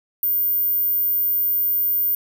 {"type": "tone", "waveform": "sine", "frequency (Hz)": 14490, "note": "A9", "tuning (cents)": 50, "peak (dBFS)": -17, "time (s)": [0.23, 2.15], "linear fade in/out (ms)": 2, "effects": []}